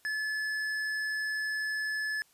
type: tone with tanh clipping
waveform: sine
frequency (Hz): 1724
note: A6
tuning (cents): -36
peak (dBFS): -32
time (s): 0.05-2.22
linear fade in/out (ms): 0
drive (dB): 11
effects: white hiss -65 dBFS RMS until 2.33 s + resampled to 32000 Hz